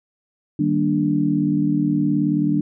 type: chord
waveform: sine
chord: Eb major seventh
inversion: none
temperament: equal with one note detuned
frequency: 155.56 / 196 / 234.8 / 293.7 Hz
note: Eb3 / G3 / Bb3 / D4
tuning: 0 / 0 / +13 / 0 cents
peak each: -23 / -23 / -25 / -19 dBFS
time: 0.59-2.61 s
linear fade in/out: 5 ms
effects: none